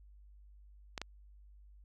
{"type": "clicks", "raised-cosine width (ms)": 0.2, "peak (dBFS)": -21, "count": 2, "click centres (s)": [0.978, 1.016], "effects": ["added 50 Hz sine -55 dBFS peak until 1.84 s"]}